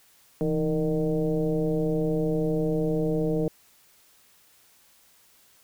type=tone with frequency modulation; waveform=sine; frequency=314.3 Hz; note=D#4; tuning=18 cents sharp; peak=-22 dBFS; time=0.41-3.48 s; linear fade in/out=0 ms; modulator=149 Hz; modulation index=1.6; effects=white hiss -59 dBFS RMS until 5.63 s